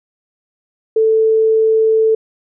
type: tone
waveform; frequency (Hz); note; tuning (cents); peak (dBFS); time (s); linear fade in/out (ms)
sine; 441.9; A4; +7; -9; 0.96-2.15; 5
effects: none